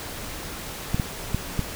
clicks, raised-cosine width 5 ms, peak -10 dBFS, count 4, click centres 0.945 / 0.998 / 1.346 / 1.593 s, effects pink hiss -35 dBFS RMS until 1.75 s

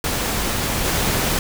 pink noise with level steps, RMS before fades -22 / -20 dBFS, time 0.04-1.39 s, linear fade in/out 2 ms, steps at 0.84 s, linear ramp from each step 10 ms, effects none

